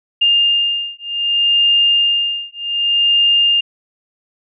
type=beating tone pair; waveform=sine; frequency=2811 / 2811.65 Hz; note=F7 / F7; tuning=+11 / +11 cents; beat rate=0.65 Hz; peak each=-15 dBFS; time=0.21-3.61 s; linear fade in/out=10 ms; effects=none